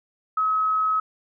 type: tone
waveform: sine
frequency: 1280 Hz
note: D#6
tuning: 49 cents sharp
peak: -19 dBFS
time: 0.37-1 s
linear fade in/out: 5 ms
effects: none